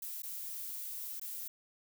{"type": "noise with dropouts", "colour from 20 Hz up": "violet", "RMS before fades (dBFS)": -42, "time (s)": [0.02, 1.48], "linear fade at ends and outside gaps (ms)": 5, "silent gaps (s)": [[0.221, 0.232], [1.198, 1.214]], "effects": []}